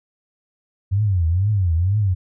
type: tone with vibrato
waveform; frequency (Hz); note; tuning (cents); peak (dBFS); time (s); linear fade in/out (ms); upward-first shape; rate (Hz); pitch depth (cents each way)
sine; 93; F#2; +9; -15; 0.91-2.15; 20; triangle; 2.1; 280
effects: none